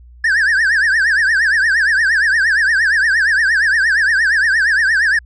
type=tone with vibrato; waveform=triangle; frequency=1690 Hz; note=G#6; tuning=30 cents sharp; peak=-9 dBFS; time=0.24-5.19 s; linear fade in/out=5 ms; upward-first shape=triangle; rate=8.6 Hz; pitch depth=210 cents each way; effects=added 60 Hz sine -38 dBFS peak until 5.25 s + resampled to 22050 Hz